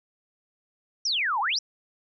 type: exponential two-way sweep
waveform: sine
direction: down then up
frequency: 5920 to 784 to 5920 Hz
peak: -23 dBFS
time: 1.05-1.59 s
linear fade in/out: 5 ms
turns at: 1.4 s
effects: none